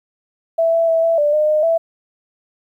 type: tone with pitch steps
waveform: sine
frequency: 660 / 664 / 655 / 663 / 589 / 608 / 612 / 661 Hz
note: E5 / E5 / E5 / E5 / D5 / D#5 / D#5 / E5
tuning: +2 / +12 / -11 / +10 / +5 / -40 / -29 / +5 cents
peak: -12 dBFS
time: 0.58-1.78 s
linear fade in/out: 10 ms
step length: 150 ms
effects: 9-bit